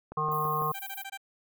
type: click train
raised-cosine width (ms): 1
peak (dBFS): -27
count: 4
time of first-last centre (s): 0.12-0.619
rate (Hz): 6.01
type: harmonic tone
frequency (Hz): 153.2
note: D#3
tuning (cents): -27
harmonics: 1 / 3 / 5 / 7 / 8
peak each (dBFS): -35 / -36 / -37 / -28 / -36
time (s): 0.17-0.72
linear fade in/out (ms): 5
type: high-pass noise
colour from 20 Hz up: pink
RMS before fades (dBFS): -42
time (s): 0.31-1.04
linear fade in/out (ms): 10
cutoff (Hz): 12000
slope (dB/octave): 48
type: tone bursts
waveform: 15% pulse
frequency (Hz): 784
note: G5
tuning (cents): 0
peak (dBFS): -31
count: 6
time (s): 0.74-1.175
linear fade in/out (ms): 10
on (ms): 55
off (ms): 21
effects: none